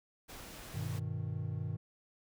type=noise; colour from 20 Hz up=pink; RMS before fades=-49 dBFS; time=0.28-1 s; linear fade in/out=20 ms
type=chord; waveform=triangle; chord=G augmented; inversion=none; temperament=equal with one note detuned; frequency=99.54 / 123.47 / 155.56 Hz; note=G2 / B2 / D#3; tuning=+27 / 0 / 0 cents; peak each=-37 / -38 / -38 dBFS; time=0.74-1.77 s; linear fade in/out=10 ms
effects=none